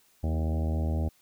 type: harmonic tone with a mistuned harmonic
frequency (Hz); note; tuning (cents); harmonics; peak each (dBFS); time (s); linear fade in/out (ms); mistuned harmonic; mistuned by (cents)
79.3; D#2; +33; 1 / 2 / 3 / 4 / 5 / 6 / 7 / 8 / 9 / 10; -26 / -36 / -36 / -40 / -45 / -47 / -43 / -44 / -49 / -47; 0.23-1.09; 10; 3; -34
effects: white hiss -64 dBFS RMS until 1.21 s

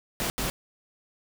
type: noise bursts at uneven times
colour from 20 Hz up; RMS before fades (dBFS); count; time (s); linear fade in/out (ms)
pink; -29; 2; 0.2-0.3 / 0.38-0.5; 0
effects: none

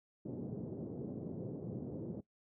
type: band-pass noise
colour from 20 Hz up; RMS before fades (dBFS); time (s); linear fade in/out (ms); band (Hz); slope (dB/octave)
pink; -43; 0.25-2.21; 10; 120 to 450; 24
effects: noise-tail reverb RT60 0.1 s tail -18 dB re dry

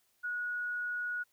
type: tone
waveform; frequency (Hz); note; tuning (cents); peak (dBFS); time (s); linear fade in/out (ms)
sine; 1457; F#6; -27; -33; 0.23-1.24; 20
effects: white hiss -73 dBFS RMS until 1.32 s

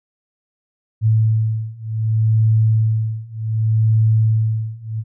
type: beating tone pair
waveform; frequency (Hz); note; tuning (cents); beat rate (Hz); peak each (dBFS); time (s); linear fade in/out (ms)
sine; 110 / 110.66; A2 / A2; 0 / +10; 0.66; -17 / -16; 1.01-5.04; 50
effects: none

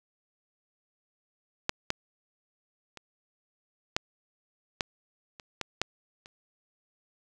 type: clicks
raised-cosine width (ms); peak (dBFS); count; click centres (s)
0.2; -8 / -10 / -26 / -8 / -10 / -27 / -14 / -9 / -30; 9; 1.694 / 1.904 / 2.973 / 3.965 / 4.808 / 5.398 / 5.613 / 5.816 / 6.259
effects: none

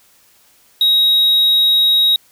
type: tone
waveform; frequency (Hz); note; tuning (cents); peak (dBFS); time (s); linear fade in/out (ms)
triangle; 3800; A#7; +33; -8; 0.81-2.16; 2
effects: white hiss -52 dBFS RMS until 2.31 s

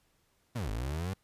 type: linear two-way sweep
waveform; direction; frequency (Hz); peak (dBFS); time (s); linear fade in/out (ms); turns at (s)
30% pulse; down then up; 130.81 to 49 to 98.9; -30; 0.55-1.14; 10; 0.7
effects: pink hiss -72 dBFS RMS until 1.23 s + resampled to 32000 Hz

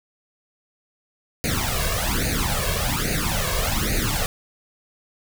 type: noise with flanger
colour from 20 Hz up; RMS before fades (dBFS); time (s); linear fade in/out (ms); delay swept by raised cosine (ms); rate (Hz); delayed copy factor
pink; -23; 1.44-4.26; 0; 0.45 to 1.85; 1.2; +0.9
effects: none

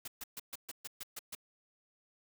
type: noise bursts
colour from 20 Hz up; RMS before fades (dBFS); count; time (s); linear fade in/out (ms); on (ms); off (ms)
white; -43; 9; 0.05-1.351; 5; 29; 130
effects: none

